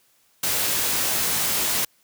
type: noise with comb filter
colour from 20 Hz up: white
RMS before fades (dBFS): -23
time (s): 0.43-1.85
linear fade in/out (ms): 5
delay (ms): 19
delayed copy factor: +0.5
effects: white hiss -62 dBFS RMS until 2.03 s + high-pass 60 Hz 12 dB/octave